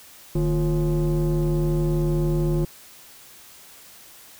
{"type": "tone with frequency modulation", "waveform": "sine", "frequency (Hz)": 154.1, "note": "D#3", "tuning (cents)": -16, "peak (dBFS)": -16, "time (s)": [0.35, 2.65], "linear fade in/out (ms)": 5, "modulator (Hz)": 195, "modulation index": 1.1, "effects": ["tanh soft clip ceiling -18 dBFS", "white hiss -47 dBFS RMS until 4.39 s"]}